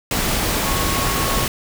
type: tone in noise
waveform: sine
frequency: 1100 Hz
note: C#6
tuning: 14 cents flat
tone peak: -26 dBFS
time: 0.65-1.46 s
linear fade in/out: 2 ms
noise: pink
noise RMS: -20 dBFS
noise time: 0.11-1.48 s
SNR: -9 dB
effects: none